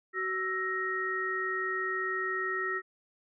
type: tone cluster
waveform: sine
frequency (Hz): 375.7 / 1321 / 1875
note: F#4 / E6 / A#6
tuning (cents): +26 / +3 / +10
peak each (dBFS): -36 / -35 / -32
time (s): 0.13-2.82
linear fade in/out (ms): 50
effects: none